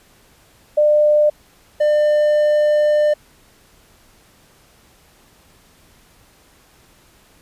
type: tone pair in turn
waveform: sine / triangle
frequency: 599 / 599 Hz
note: D5 / D5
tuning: +34 / +34 cents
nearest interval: unison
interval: 0 cents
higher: neither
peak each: -10 dBFS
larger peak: neither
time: 0.77-1.3 / 1.8-3.14 s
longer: second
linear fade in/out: 10 ms
effects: pink hiss -52 dBFS RMS until 7.41 s + resampled to 32000 Hz

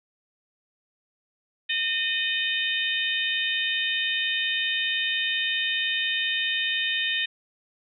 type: harmonic tone with a mistuned harmonic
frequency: 610 Hz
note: D#5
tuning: 34 cents flat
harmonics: 3 / 4 / 5 / 6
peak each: -29 / -29 / -29 / -29 dBFS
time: 1.69-7.26 s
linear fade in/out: 10 ms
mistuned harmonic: 4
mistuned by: +39 cents
effects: none

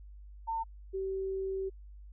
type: tone pair in turn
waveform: sine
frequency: 904 / 384.2 Hz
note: A5 / G4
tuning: +47 / -35 cents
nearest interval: octave + minor third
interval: 1482 cents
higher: first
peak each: -31 / -32 dBFS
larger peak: first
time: 0.47-0.64 / 0.93-1.7 s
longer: second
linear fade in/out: 20 ms
effects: added 50 Hz sine -47 dBFS peak until 2.12 s

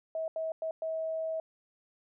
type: tone bursts at uneven times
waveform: sine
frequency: 643 Hz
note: E5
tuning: 43 cents flat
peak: -31 dBFS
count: 4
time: 0.15-0.28 / 0.36-0.52 / 0.62-0.71 / 0.82-1.4 s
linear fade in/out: 2 ms
effects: none

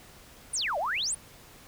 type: exponential two-way sweep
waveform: sine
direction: down then up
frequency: 10230 to 558 to 10230 Hz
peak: -27 dBFS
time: 0.53-1.15 s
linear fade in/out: 10 ms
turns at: 0.78 s
effects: pink hiss -52 dBFS RMS until 1.67 s

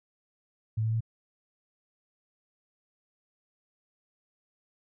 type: tone with pitch steps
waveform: sine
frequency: 110 / 111.41 / 112.83 Hz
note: A2 / A2 / A2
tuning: 0 / +22 / +44 cents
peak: -25 dBFS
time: 0.77-1.007 s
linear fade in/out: 10 ms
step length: 79 ms
effects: none

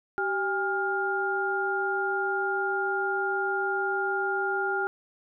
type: tone cluster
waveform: sine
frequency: 385.4 / 810 / 1408 Hz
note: G4 / G#5 / F6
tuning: -29 / -43 / +14 cents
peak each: -30 / -31 / -28 dBFS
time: 0.18-4.87 s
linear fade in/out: 0 ms
effects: none

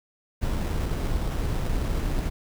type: noise with sample-and-hold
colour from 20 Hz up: brown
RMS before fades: -26 dBFS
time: 0.41-2.3 s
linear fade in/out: 20 ms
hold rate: 4410 Hz
effects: none

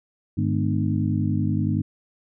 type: harmonic tone with a mistuned harmonic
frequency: 50.7 Hz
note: G#1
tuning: 41 cents flat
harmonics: 2 / 3 / 4 / 5 / 6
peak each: -24 / -26 / -27 / -28 / -29 dBFS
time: 0.37-1.82 s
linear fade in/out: 10 ms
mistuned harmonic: 4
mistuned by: +83 cents
effects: none

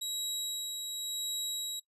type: tone with tremolo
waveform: 25% pulse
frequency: 3860 Hz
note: B7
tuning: 40 cents flat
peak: -29 dBFS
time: 0.01-1.8 s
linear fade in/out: 10 ms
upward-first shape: sine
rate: 0.92 Hz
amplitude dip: 35%
effects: noise-tail reverb RT60 0.1 s tail -19 dB re dry + resampled to 32000 Hz

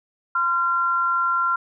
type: tone pair together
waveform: sine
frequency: 1032.1 / 1375 Hz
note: C6 / F6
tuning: -24 / -27 cents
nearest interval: perfect fourth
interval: 497 cents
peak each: -25 / -19 dBFS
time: 0.35-1.56 s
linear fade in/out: 5 ms
effects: none

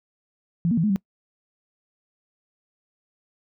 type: tone with pitch steps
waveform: sine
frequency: 170.1 / 233.6 / 163.8 / 212 / 193.8 Hz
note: F3 / A#3 / E3 / G#3 / G3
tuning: -45 / +4 / -11 / +36 / -20 cents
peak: -18 dBFS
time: 0.65-0.96 s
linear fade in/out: 0 ms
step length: 62 ms
effects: noise-tail reverb RT60 0.1 s tail -24 dB re dry

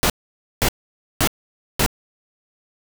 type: noise bursts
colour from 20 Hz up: pink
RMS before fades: -17 dBFS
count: 4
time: 0.03-1.862 s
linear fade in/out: 0 ms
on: 68 ms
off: 520 ms
effects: none

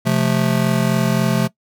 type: chord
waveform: square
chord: F major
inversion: second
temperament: just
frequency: 130.96 / 174.61 / 218.3 Hz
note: C3 / F3 / A3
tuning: +2 / 0 / -13 cents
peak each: -20 dBFS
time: 0.05-1.48 s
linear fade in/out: 20 ms
effects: noise-tail reverb RT60 0.1 s tail -20 dB re dry

